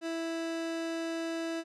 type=tone; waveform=30% pulse; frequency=329.6 Hz; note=E4; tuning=in tune; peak=-30 dBFS; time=0.01-1.64 s; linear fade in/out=50 ms; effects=low-pass 7000 Hz 12 dB/octave